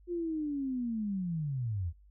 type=linear sweep; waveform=sine; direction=down; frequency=356.4 to 76.7 Hz; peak=-31 dBFS; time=0.07-1.93 s; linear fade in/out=50 ms; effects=noise-tail reverb RT60 0.2 s tail -26 dB re dry + added 50 Hz sine -56 dBFS peak until 2.1 s